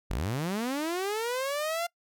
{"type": "linear sweep", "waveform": "sawtooth", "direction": "up", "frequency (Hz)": [36.84, 698.5], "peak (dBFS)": -25, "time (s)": [0.1, 1.87], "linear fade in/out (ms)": 10, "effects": ["noise-tail reverb RT60 0.1 s tail -24 dB re dry"]}